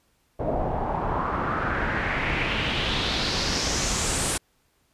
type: noise with low-pass filter sweep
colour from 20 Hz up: pink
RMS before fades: -26 dBFS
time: 0.39-4.38 s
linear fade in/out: 10 ms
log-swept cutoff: 610 to 9500 Hz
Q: 3.1
effects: pink hiss -67 dBFS RMS until 4.93 s + resampled to 32000 Hz